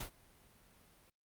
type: noise with ADSR envelope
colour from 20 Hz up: pink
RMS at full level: -41 dBFS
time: 0-1.1 s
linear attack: 8 ms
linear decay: 91 ms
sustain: -24 dB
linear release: 3 ms
effects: noise-tail reverb RT60 0.2 s tail -26 dB re dry + Opus 48 kbps